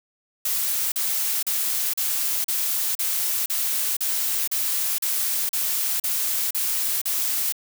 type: noise bursts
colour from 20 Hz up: blue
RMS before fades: -24 dBFS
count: 14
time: 0.45-7.524 s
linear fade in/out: 5 ms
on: 470 ms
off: 38 ms
effects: none